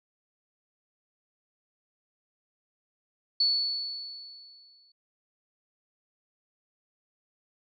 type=tone with exponential decay; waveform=sine; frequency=4435 Hz; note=C#8; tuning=in tune; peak=-20 dBFS; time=3.4-4.92 s; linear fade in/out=5 ms; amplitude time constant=330 ms; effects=none